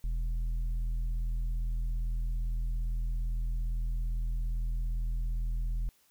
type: tone with tanh clipping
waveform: triangle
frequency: 41.2 Hz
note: E1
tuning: in tune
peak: -30 dBFS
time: 0.04-5.89 s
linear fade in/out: 0 ms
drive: 10 dB
effects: white hiss -67 dBFS RMS until 6.1 s